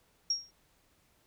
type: tone with exponential decay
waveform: sine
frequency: 5588 Hz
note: F8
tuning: in tune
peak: -24 dBFS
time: 0.3-0.51 s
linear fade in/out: 5 ms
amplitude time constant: 45 ms
effects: pink hiss -69 dBFS RMS until 1.26 s